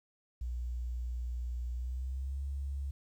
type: tone with pitch glide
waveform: sine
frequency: 60.5 to 69.1 Hz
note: B1 to C#2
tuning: -35 to -5 cents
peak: -34 dBFS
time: 0.41-2.91 s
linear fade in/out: 5 ms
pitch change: +230 cents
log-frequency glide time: 1.73-2.42 s
effects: 11-bit